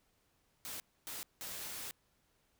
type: noise bursts at uneven times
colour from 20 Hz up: white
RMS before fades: -44 dBFS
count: 3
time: 0.65-0.8 / 1.07-1.23 / 1.41-1.91 s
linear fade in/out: 0 ms
effects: pink hiss -75 dBFS RMS until 2.59 s